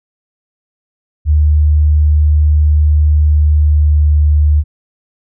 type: tone with pitch glide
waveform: sine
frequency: 75.4 to 74.88 Hz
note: D2 to D2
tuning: +46 to +34 cents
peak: -6 dBFS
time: 1.25-4.64 s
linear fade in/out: 50 ms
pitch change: -12 cents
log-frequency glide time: 3.15-4.36 s
effects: none